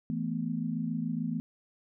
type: chord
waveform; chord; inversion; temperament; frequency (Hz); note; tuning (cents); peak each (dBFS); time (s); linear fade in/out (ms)
sine; E suspended fourth; none; equal; 164.81 / 220 / 246.9; E3 / A3 / B3; 0 / 0 / 0; -34; 0.1-1.4; 0
effects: none